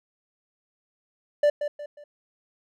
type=tone with echo; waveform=triangle; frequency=587.3 Hz; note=D5; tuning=in tune; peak=-14 dBFS; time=1.43-1.5 s; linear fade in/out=5 ms; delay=180 ms; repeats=3; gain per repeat=-9 dB; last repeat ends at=2.04 s; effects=none